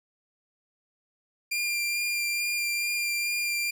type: tone with vibrato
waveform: sawtooth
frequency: 2391 Hz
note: D7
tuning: 30 cents sharp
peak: -23 dBFS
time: 1.51-3.71 s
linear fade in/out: 10 ms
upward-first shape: sine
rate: 2.3 Hz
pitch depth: 12 cents each way
effects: none